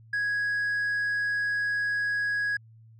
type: tone with hard clipping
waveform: triangle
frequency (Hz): 1661.2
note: G#6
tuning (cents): 0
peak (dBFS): -24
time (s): 0.13-2.57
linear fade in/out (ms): 5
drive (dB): 1
effects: added 112 Hz sine -50 dBFS peak until 2.99 s